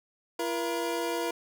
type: tone pair together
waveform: 25% pulse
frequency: 339.1 / 475.8 Hz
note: E4 / A#4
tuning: +49 / +35 cents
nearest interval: tritone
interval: 586 cents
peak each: -28 dBFS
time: 0.39-1.31 s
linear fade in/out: 5 ms
effects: none